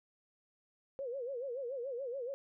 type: tone with vibrato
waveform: sine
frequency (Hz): 512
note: C5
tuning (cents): -38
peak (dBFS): -37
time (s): 0.99-2.34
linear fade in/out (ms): 0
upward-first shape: sine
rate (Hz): 7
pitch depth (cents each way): 160
effects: none